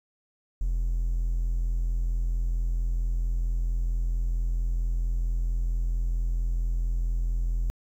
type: tone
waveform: triangle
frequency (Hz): 42.22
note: E1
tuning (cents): +42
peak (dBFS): -21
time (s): 0.61-7.7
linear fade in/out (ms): 0
effects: tanh soft clip ceiling -17 dBFS + 10-bit